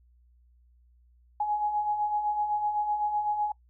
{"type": "beating tone pair", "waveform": "sine", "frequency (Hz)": [830.6, 838.5], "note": ["G#5", "G#5"], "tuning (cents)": [0, 16], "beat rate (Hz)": 7.9, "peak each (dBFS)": [-35, -26], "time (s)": [1.4, 3.52], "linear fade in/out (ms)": 5, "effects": ["noise-tail reverb RT60 0.1 s tail -22 dB re dry", "added 60 Hz sine -58 dBFS peak until 3.69 s"]}